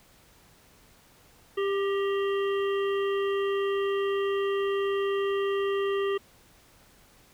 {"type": "harmonic tone with a mistuned harmonic", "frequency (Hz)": 396.3, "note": "G4", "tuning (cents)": 19, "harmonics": [1, 3, 5, 7, 8], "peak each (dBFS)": [-25, -35, -39, -42, -43], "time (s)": [1.57, 6.18], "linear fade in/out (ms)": 10, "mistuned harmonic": 5, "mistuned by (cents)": -55, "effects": ["pink hiss -58 dBFS RMS until 7.33 s"]}